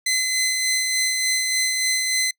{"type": "tone with tremolo", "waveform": "15% pulse", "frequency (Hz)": 2041, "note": "C7", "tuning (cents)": -44, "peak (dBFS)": -12, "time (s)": [0.06, 2.31], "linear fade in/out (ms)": 5, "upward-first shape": "sine", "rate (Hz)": 3.4, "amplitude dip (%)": 30, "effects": ["noise-tail reverb RT60 0.1 s tail -26 dB re dry"]}